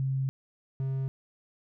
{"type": "tone pair in turn", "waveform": ["sine", "triangle"], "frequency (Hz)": [133.8, 133.8], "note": ["C3", "C3"], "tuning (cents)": [39, 39], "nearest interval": "unison", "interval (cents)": 0, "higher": "neither", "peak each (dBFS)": -26, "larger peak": "neither", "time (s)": [[0, 0.29], [0.8, 1.08]], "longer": "first", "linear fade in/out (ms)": 0, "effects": []}